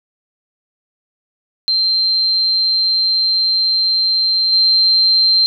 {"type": "tone with level steps", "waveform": "sine", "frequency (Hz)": 4142, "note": "C8", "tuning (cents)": -18, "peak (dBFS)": [-12, -9], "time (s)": [1.68, 5.46], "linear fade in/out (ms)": 0, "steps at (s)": 4.52, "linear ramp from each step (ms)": 10, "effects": []}